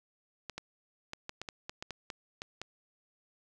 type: clicks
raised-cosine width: 0.2 ms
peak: -22 dBFS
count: 12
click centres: 0.497 / 0.58 / 1.134 / 1.294 / 1.416 / 1.488 / 1.695 / 1.825 / 1.907 / 2.102 / 2.419 / 2.616 s
effects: none